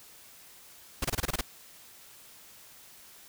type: noise bursts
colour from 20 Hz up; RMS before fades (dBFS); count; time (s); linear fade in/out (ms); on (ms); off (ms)
pink; -29; 8; 1.02-1.411; 5; 27; 25
effects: white hiss -53 dBFS RMS until 3.28 s